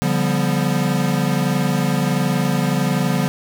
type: chord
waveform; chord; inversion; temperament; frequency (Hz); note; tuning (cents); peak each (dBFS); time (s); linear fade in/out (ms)
square; G dominant seventh; second; equal with one note detuned; 143.48 / 174.61 / 196 / 246.9; D3 / F3 / G3 / B3; -40 / 0 / 0 / 0; -22 / -22 / -24 / -24; 0.02-3.28; 0
effects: none